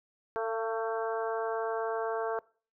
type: harmonic tone with a mistuned harmonic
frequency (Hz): 224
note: A3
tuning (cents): +31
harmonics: 2 / 3 / 4 / 5 / 6 / 7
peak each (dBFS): -32 / -36 / -38 / -40 / -42 / -43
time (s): 0.36-2.39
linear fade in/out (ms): 0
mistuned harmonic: 3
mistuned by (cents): +20
effects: noise-tail reverb RT60 0.4 s tail -22 dB re dry